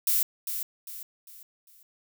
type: noise with echo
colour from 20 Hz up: violet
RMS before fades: -24 dBFS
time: 0.07-0.23 s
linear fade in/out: 2 ms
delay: 400 ms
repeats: 4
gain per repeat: -8 dB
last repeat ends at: 1.83 s
effects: none